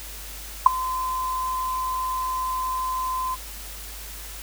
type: tone with ADSR envelope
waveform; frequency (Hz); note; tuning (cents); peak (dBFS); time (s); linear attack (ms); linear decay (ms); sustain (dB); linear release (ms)
sine; 1029; C6; -29; -3; 0.66-3.36; 4; 10; -21; 25
effects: added 50 Hz sine -39 dBFS peak until 4.42 s + white hiss -39 dBFS RMS until 4.42 s